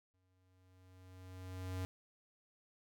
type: tone with exponential growth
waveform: square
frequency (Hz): 92.5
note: F#2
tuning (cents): 0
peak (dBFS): -38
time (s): 0.14-1.85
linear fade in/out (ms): 0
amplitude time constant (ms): 370
effects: none